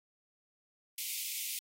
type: high-pass noise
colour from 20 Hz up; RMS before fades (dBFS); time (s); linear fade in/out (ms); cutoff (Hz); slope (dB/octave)
white; -38; 0.98-1.59; 2; 2100; 96
effects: AAC 48 kbps